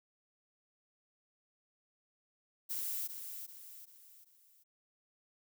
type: noise with echo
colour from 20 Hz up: violet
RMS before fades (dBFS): -38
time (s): 2.69-3.08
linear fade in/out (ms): 20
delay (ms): 390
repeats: 4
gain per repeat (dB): -7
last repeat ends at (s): 4.64
effects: none